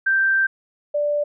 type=tone pair in turn; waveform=sine; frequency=1568 / 587.3 Hz; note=G6 / D5; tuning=0 / 0 cents; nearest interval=octave + perfect fourth; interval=1700 cents; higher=first; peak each=-15 / -18 dBFS; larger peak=first; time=0.06-0.47 / 0.94-1.24 s; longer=first; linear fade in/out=10 ms; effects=none